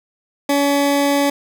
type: tone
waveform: 20% pulse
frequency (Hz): 283.2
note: C#4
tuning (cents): +37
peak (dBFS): -9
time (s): 0.49-1.3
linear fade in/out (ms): 5
effects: none